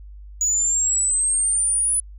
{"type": "exponential sweep", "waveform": "sine", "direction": "up", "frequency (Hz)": [6820, 10000], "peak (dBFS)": -16, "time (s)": [0.41, 2], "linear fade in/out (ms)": 2, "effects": ["tanh soft clip ceiling -14 dBFS", "added 50 Hz sine -37 dBFS peak until 2.18 s"]}